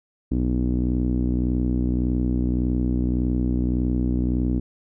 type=tone with low-pass filter; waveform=sawtooth; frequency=61.74 Hz; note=B1; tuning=in tune; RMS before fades=-22 dBFS; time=0.31-4.6 s; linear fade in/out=10 ms; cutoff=280 Hz; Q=4.2; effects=none